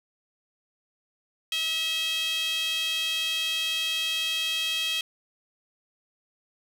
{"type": "tone with high-pass filter", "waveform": "sawtooth", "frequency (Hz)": 646, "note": "E5", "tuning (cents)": -35, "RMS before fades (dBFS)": -28, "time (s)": [1.52, 5.01], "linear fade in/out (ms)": 2, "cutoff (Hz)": 3000, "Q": 7.6, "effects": []}